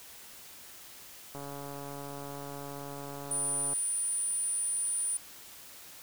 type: click train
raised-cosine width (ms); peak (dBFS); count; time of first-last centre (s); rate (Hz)
1; -29; 337; 1.35-3.733; 141
type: tone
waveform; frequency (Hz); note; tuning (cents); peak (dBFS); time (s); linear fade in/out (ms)
sine; 9397; D9; 0; -29; 3.31-5.17; 2
effects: white hiss -50 dBFS RMS until 6.02 s